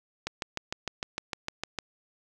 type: click train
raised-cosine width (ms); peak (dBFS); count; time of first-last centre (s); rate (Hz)
0.2; -14; 11; 0.27-1.787; 6.59
effects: none